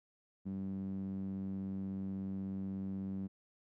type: tone with band-pass filter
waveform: sawtooth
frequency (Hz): 96.4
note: G2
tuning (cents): -28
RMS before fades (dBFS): -40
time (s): 0.45-3.28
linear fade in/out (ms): 20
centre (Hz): 210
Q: 4.4
effects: none